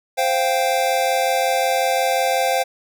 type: chord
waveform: square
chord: C suspended fourth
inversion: none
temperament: equal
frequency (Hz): 523.3 / 698.5 / 784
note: C5 / F5 / G5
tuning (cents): 0 / 0 / 0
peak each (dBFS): -22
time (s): 0.17-2.64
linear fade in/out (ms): 20
effects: none